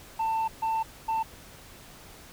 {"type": "tone bursts at uneven times", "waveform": "sine", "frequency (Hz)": 892, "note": "A5", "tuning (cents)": 23, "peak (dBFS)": -22, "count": 3, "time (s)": [[0.19, 0.48], [0.62, 0.83], [1.08, 1.23]], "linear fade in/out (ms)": 10, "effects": ["tanh soft clip ceiling -24 dBFS", "pink hiss -49 dBFS RMS until 2.32 s"]}